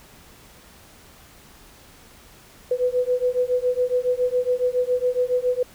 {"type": "beating tone pair", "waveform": "sine", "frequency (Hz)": [494.8, 502], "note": ["B4", "B4"], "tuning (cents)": [3, 28], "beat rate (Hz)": 7.2, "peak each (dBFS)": -22, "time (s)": [2.71, 5.63], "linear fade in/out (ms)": 5, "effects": ["pink hiss -49 dBFS RMS until 5.74 s"]}